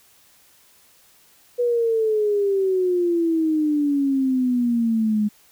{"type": "exponential sweep", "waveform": "sine", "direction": "down", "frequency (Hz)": [490.1, 207.7], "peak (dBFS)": -17, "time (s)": [1.58, 5.29], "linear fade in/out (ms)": 20, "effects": ["white hiss -55 dBFS RMS until 5.51 s"]}